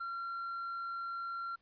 sine tone with hard clipping, 1371 Hz, F6, 32 cents flat, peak -38 dBFS, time 0-1.56 s, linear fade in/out 10 ms, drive 2 dB, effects pink hiss -75 dBFS RMS until 1.61 s + resampled to 11025 Hz

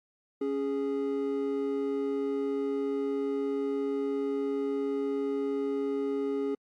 triangle tone pair together, 277.2 / 414.2 Hz, C#4 / G#4, 0 / -5 cents, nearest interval perfect fifth, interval 695 cents, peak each -30 / -28 dBFS, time 0.41-6.55 s, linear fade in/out 5 ms, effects AAC 64 kbps

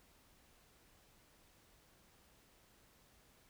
silence, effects pink hiss -68 dBFS RMS until 3.49 s

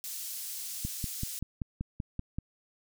pink high-pass noise, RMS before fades -39 dBFS, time 0.04-1.39 s, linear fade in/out 0 ms, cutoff 6300 Hz, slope 12 dB/octave
click train, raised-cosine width 5 ms, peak -21 dBFS, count 9, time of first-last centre 0.85-2.386 s, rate 5.21 Hz
effects none

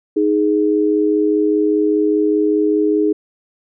sine tone pair together, 311.9 / 416.9 Hz, D#4 / G#4, +4 / +7 cents, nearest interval perfect fourth, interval 503 cents, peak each -15 dBFS, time 0.16-3.13 s, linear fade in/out 10 ms, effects none

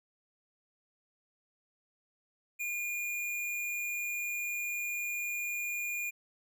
square tone, 2424 Hz, D#7, 46 cents flat, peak -34 dBFS, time 2.59-6.11 s, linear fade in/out 20 ms, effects none

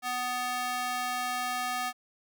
square tone with high-pass filter, 248.7 Hz, B3, 12 cents sharp, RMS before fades -32 dBFS, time 0.02-1.93 s, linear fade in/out 50 ms, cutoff 920 Hz, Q 1.4, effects none

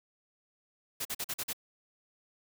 white noise bursts, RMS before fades -35 dBFS, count 6, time 1-1.532 s, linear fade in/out 10 ms, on 52 ms, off 44 ms, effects none

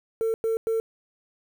sine tone bursts, 450 Hz, A4, 39 cents sharp, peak -20 dBFS, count 3, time 0.21-0.8 s, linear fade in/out 0 ms, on 130 ms, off 100 ms, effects tanh soft clip ceiling -20 dBFS + 8-bit

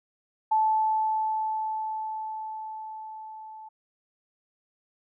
sine tone with level ramp, 872 Hz, A5, 16 cents flat, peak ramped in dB -19 to -41 dBFS, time 0.51-3.69 s, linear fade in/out 10 ms, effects none

